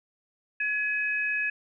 sine tone pair together, 1692.6 / 2536 Hz, G#6 / D#7, +32 / +32 cents, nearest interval perfect fifth, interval 700 cents, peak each -28 dBFS, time 0.6-1.5 s, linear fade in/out 5 ms, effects none

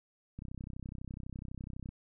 click train, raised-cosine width 5 ms, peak -30 dBFS, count 49, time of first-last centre 0.39-1.89 s, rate 32 Hz, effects none

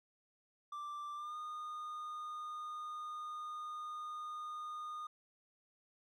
triangle tone with pitch glide, 1176 to 1225.2 Hz, D6 to D#6, +2 to -27 cents, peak -40 dBFS, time 0.72-5.07 s, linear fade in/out 5 ms, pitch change +71 cents, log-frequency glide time 1.15-1.36 s, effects none

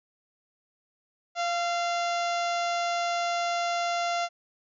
harmonic tone with a mistuned harmonic, 693 Hz, F5, 14 cents flat, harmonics 1 / 2 / 3 / 4 / 5 / 6 / 7 / 8 / 9 / 10, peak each -27 / -33 / -37 / -39 / -41 / -43 / -44 / -45 / -46 / -47 dBFS, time 1.35-4.29 s, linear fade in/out 50 ms, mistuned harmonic 2, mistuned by -21 cents, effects none

